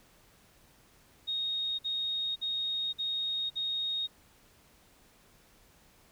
sine tone bursts, 3729 Hz, A#7, in tune, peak -30 dBFS, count 5, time 1.27-4.074 s, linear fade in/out 20 ms, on 520 ms, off 51 ms, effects pink hiss -62 dBFS RMS until 6.11 s

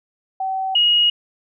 sine tone pair in turn, 764 / 2884 Hz, G5 / F#7, -45 / -45 cents, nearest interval octave + major seventh, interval 2300 cents, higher second, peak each -20 / -12 dBFS, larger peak second, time 0.4-0.75 / 0.75-1.1 s, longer neither, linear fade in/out 5 ms, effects none

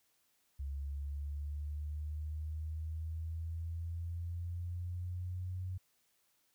sine linear sweep, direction up, 69 to 92.5 Hz, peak -37 dBFS, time 0.59-5.78 s, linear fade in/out 10 ms, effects white hiss -75 dBFS RMS until 6.54 s

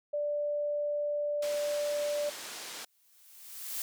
sine tone, 587.3 Hz, D5, in tune, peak -29 dBFS, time 0.13-2.3 s, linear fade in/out 10 ms
white band-pass noise, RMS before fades -43 dBFS, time 1.42-2.85 s, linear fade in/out 5 ms, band 270 to 7500 Hz, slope 12 dB/octave
blue noise with exponential growth, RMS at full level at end -34 dBFS, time 2.85-3.82 s, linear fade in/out 1 ms, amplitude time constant 210 ms
effects none

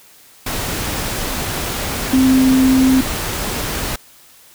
sine tone in noise, 261.3 Hz, C4, 2 cents flat, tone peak -9 dBFS, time 2.13-3.01 s, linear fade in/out 5 ms, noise pink, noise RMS -22 dBFS, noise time 0.46-3.96 s, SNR +10 dB, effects white hiss -46 dBFS RMS until 4.54 s

